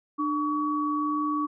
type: tone pair together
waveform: sine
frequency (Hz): 299.7 / 1131.5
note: D4 / C#6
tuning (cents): +35 / +35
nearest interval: octave + major seventh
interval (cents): 2300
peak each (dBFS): -27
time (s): 0.18-1.47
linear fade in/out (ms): 20
effects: none